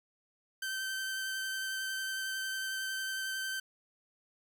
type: tone with vibrato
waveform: sawtooth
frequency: 1548 Hz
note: G6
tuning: 22 cents flat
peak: -31 dBFS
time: 0.62-3.6 s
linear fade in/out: 5 ms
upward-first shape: triangle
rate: 11 Hz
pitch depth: 12 cents each way
effects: 11-bit